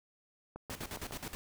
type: click train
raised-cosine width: 1 ms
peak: -30 dBFS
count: 5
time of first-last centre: 0.56-1.109 s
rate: 7.28 Hz
type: noise with tremolo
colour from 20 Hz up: pink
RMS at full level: -41 dBFS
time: 0.7-1.35 s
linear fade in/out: 0 ms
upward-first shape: square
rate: 9.5 Hz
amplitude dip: 75%
effects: none